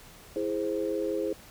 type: chord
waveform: sine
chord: E augmented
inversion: none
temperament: equal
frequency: 329.6 / 415.3 / 523.3 Hz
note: E4 / G#4 / B#4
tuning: 0 / 0 / 0 cents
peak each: -32 / -31 / -32 dBFS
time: 0.36-1.33 s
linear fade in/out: 2 ms
effects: pink hiss -51 dBFS RMS until 1.5 s